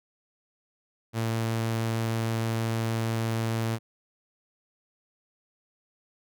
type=tone; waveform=sawtooth; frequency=113.3 Hz; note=A#2; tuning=49 cents flat; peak=-22 dBFS; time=1.13-3.79 s; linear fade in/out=50 ms; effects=none